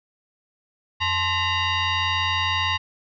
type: tone with frequency modulation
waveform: sine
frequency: 872 Hz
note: A5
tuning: 16 cents flat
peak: -20 dBFS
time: 1-2.78 s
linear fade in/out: 20 ms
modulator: 961 Hz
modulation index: 3.1
effects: none